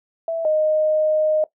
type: tone pair in turn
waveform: sine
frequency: 659.3 / 618.5 Hz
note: E5 / D#5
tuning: 0 / -10 cents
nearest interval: minor second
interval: 110 cents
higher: first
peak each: -20 / -15 dBFS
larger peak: second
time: 0.28-0.45 / 0.45-1.44 s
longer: second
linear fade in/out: 2 ms
effects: noise-tail reverb RT60 0.1 s tail -17 dB re dry